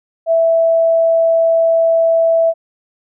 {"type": "tone", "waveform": "sine", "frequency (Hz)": 659.3, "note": "E5", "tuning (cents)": 0, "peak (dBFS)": -9, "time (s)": [0.26, 2.54], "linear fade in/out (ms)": 50, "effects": []}